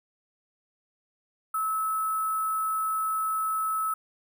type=tone with sample-and-hold; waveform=sine; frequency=1300 Hz; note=E6; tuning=24 cents flat; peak=-25 dBFS; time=1.54-3.94 s; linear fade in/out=5 ms; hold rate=11025 Hz; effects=none